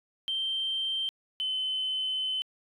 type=tone pair in turn; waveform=sine; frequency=3136 / 3048 Hz; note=G7 / G7; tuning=0 / -49 cents; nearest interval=unison; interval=49 cents; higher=first; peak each=-27 dBFS; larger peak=neither; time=0.28-1.09 / 1.4-2.42 s; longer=second; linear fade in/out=0 ms; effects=tanh soft clip ceiling -23 dBFS